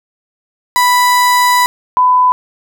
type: tone pair in turn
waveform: 35% pulse / sine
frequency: 987.8 / 1001.6 Hz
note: B5 / B5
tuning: 0 / +24 cents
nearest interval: unison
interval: 24 cents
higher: second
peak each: -6 dBFS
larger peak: neither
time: 0.76-1.66 / 1.97-2.32 s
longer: first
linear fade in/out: 0 ms
effects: none